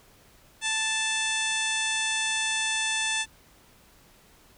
harmonic tone, 880 Hz, A5, in tune, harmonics 1 / 2 / 3 / 4 / 5 / 6 / 7 / 8 / 9 / 10, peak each -36 / -31 / -31 / -31 / -42 / -41 / -35 / -41 / -39 / -35 dBFS, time 0.61-3.26 s, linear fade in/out 50 ms, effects pink hiss -57 dBFS RMS until 4.57 s

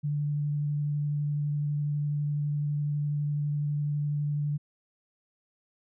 sine tone with vibrato, 146.83 Hz, D3, in tune, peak -26 dBFS, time 0.03-4.58 s, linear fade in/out 20 ms, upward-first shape sine, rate 12 Hz, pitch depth 10 cents each way, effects none

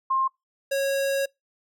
sine / square tone pair in turn, 1061 / 549.2 Hz, C6 / C#5, +24 / -16 cents, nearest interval major seventh, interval 1140 cents, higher first, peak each -20 / -23 dBFS, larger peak first, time 0.1-0.28 / 0.71-1.26 s, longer second, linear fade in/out 10 ms, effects noise-tail reverb RT60 0.2 s tail -26 dB re dry

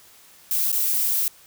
violet noise with dropouts, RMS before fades -22 dBFS, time 0.51-1.28 s, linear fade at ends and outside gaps 1 ms, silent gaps 0.718-0.727 s, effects white hiss -51 dBFS RMS until 1.46 s

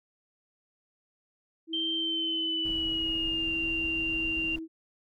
sine tone with vibrato, 325.1 Hz, E4, 24 cents flat, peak -35 dBFS, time 1.67-4.68 s, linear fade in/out 50 ms, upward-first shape triangle, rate 0.61 Hz, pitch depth 12 cents each way
sine tone with pitch glide, 3136 to 2778 Hz, G7 to F7, 0 to -10 cents, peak -28 dBFS, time 1.73-4.56 s, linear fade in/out 5 ms, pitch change -210 cents, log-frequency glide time 1.94-3.53 s
brown noise, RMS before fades -42 dBFS, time 2.65-4.59 s, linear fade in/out 2 ms
effects none

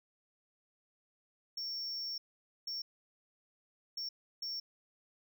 triangle tone bursts at uneven times, 5470 Hz, F8, 37 cents flat, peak -36 dBFS, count 4, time 1.57-2.18 / 2.67-2.82 / 3.97-4.09 / 4.42-4.6 s, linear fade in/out 5 ms, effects 13-bit

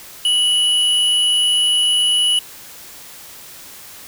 sine tone pair together, 2947 / 10502 Hz, F#7 / E9, -8 / -8 cents, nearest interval octave + minor seventh, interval 2200 cents, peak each -13 / -22 dBFS, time 0.25-2.39 s, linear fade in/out 2 ms, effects white hiss -38 dBFS RMS until 4.07 s

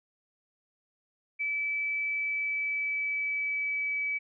sine tone with pitch glide, 2306 to 2289 Hz, D7 to D7, -32 to -45 cents, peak -28 dBFS, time 1.39-4.19 s, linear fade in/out 20 ms, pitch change -13 cents, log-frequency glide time 2.06-4.08 s, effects none

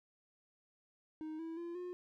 triangle tone with pitch steps, 312.3 / 326.9 / 342.1 / 358.1 Hz, D#4 / E4 / F4 / F4, +7 / -14 / -36 / +43 cents, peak -39 dBFS, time 1.21-1.93 s, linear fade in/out 0 ms, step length 180 ms, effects none

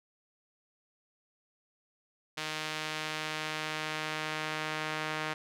sawtooth tone with band-pass filter sweep, 155.1 Hz, D#3, 5 cents flat, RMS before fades -36 dBFS, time 2.37-5.34 s, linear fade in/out 10 ms, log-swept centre 3200 to 1900 Hz, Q 0.84, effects none

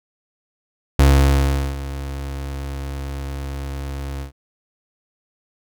35% pulse tone with ADSR envelope, 68.9 Hz, C#2, 10 cents flat, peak -7 dBFS, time 0.99-4.32 s, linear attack 4 ms, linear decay 760 ms, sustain -17 dB, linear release 110 ms, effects none

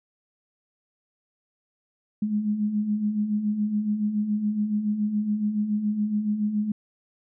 sine beating tone pair, 204.5 / 211.6 Hz, G#3 / G#3, -26 / +33 cents, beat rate 7.1 Hz, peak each -31 / -23 dBFS, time 2.22-6.72 s, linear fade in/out 5 ms, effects none

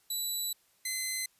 10% pulse tone pair in turn, 3951 / 2051 Hz, B7 / C7, 0 / -35 cents, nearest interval major seventh, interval 1135 cents, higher first, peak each -23 dBFS, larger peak neither, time 0.1-0.53 / 0.85-1.26 s, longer first, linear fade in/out 5 ms, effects white hiss -68 dBFS RMS until 1.39 s + resampled to 32000 Hz

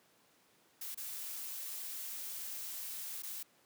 blue noise with dropouts, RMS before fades -43 dBFS, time 0.81-3.43 s, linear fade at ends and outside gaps 5 ms, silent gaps 0.947-0.974 / 3.223-3.232 s, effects pink hiss -68 dBFS RMS until 3.65 s + high-pass 200 Hz 12 dB/octave

